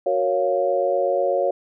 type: chord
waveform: sine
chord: Gb major seventh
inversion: none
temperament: equal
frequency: 370 / 466.2 / 554.4 / 698.5 Hz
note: Gb4 / Bb4 / Db5 / F5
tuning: 0 / 0 / 0 / 0 cents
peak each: -26 / -26 / -20 / -25 dBFS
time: 0.06-1.51 s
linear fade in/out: 5 ms
effects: none